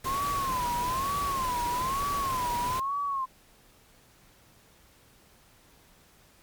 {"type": "noise", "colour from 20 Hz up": "pink", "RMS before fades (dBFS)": -36, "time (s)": [0.04, 2.8], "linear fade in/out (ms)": 5}
{"type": "tone with vibrato", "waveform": "sine", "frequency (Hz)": 1046.5, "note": "C6", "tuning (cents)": 0, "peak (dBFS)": -27, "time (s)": [0.05, 3.26], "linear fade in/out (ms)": 20, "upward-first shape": "sine", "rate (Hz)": 1.1, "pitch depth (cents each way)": 150}
{"effects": ["pink hiss -59 dBFS RMS until 6.42 s", "MP3 96 kbps"]}